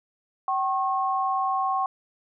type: tone pair together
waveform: sine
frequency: 767 / 1084.9 Hz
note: G5 / C#6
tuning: -38 / -38 cents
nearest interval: tritone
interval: 600 cents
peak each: -25 dBFS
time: 0.48-1.86 s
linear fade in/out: 2 ms
effects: none